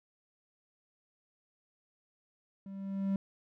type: tone with level ramp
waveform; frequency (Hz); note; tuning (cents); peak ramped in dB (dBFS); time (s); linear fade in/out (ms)
triangle; 195.2; G3; -7; -41 to -25; 2.66-3.16; 2
effects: none